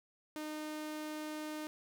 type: tone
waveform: sawtooth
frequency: 306.2 Hz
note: D#4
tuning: 28 cents flat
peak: -36 dBFS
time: 0.36-1.67 s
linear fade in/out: 0 ms
effects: none